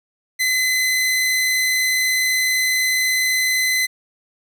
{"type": "tone", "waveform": "sawtooth", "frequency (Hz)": 2031, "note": "B6", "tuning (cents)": 48, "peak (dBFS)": -13, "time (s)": [0.39, 3.87], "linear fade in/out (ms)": 20, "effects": []}